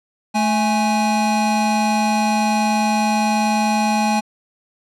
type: tone pair together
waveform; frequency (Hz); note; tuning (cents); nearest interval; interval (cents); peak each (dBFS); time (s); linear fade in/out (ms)
square; 217.6 / 831.1; A3 / G#5; -19 / +1; octave + major seventh; 2320; -19; 0.34-4.21; 20
effects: low-pass 9000 Hz 12 dB/octave